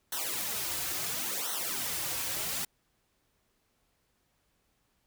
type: noise with flanger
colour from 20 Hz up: white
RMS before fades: -34 dBFS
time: 0.12-2.65 s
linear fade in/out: 5 ms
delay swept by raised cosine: 0.41 to 4.91 ms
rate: 0.72 Hz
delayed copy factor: -1
effects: pink hiss -74 dBFS RMS until 5.06 s